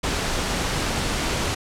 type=noise; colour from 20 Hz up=pink; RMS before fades=-24 dBFS; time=0.03-1.55 s; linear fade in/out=10 ms; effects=low-pass 8000 Hz 12 dB/octave